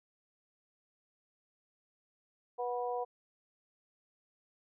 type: harmonic tone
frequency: 244.5 Hz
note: B3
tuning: 17 cents flat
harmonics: 2 / 3 / 4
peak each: -36 / -37 / -41 dBFS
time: 2.58-3.05 s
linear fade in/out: 20 ms
effects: none